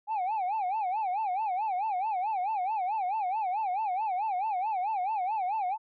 sine tone with vibrato, 800 Hz, G5, 35 cents sharp, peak -25 dBFS, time 0.07-5.78 s, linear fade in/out 50 ms, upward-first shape sine, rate 4.6 Hz, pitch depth 190 cents each way, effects tanh soft clip ceiling -26 dBFS

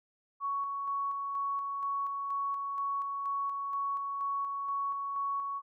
sine tone with tremolo, 1115 Hz, C#6, 10 cents sharp, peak -30 dBFS, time 0.4-5.62 s, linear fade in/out 50 ms, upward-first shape square, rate 2.1 Hz, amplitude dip 30%, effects none

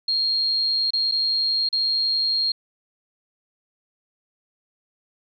sine tone with dropouts, 4237 Hz, C8, 21 cents sharp, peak -19 dBFS, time 0.08-2.52 s, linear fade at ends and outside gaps 5 ms, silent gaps 0.906-0.934 / 1.114-1.12 / 1.689-1.727 s, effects none

